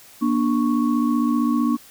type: tone cluster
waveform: sine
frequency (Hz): 238.9 / 294.3 / 1108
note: A#3 / D4 / C#6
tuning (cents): +43 / +4 / -1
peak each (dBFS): -19 / -21 / -28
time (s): 0.21-1.77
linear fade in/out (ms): 20
effects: white hiss -47 dBFS RMS until 1.9 s